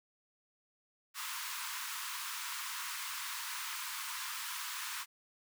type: high-pass noise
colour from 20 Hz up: pink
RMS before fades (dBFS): -41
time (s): 1.14-5.06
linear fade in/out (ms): 50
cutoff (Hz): 930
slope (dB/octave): 96
effects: none